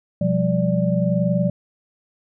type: tone cluster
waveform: sine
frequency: 125.6 / 176.2 / 197 / 584 Hz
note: B2 / F3 / G3 / D5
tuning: +30 / +16 / +9 / -10 cents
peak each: -24 / -19 / -24 / -24 dBFS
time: 0.21-1.5 s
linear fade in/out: 5 ms
effects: none